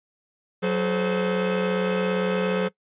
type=tone cluster; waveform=45% pulse; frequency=184.8 / 428.3 / 517 Hz; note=F#3 / A4 / C5; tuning=-2 / -47 / -21 cents; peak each=-25 / -26 / -27 dBFS; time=0.62-2.69 s; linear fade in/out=20 ms; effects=noise-tail reverb RT60 0.1 s tail -21 dB re dry + resampled to 8000 Hz